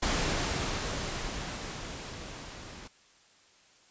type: noise with level ramp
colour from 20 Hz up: pink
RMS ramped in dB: -28 to -46 dBFS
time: 0.02-2.88 s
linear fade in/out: 10 ms
effects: white hiss -61 dBFS RMS until 3.9 s + resampled to 16000 Hz